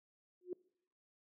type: tone with exponential growth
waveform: sine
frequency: 360 Hz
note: F#4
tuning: 47 cents flat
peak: -34 dBFS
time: 0.41-0.53 s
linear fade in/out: 2 ms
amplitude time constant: 25 ms
effects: noise-tail reverb RT60 0.7 s tail -24 dB re dry + high-pass 200 Hz 12 dB/octave